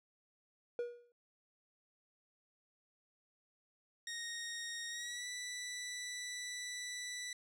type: tone with exponential decay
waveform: triangle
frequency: 480.1 Hz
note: B4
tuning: 49 cents flat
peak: -31 dBFS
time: 0.79-1.12 s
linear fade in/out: 1 ms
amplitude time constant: 71 ms
type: tone with pitch glide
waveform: 15% pulse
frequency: 1864.7 to 1973.3 Hz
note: A#6 to B6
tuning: 0 to -2 cents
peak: -35 dBFS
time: 4.07-7.33 s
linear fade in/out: 2 ms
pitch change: +98 cents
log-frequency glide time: 4.89-5.27 s
effects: low-pass 12000 Hz 12 dB/octave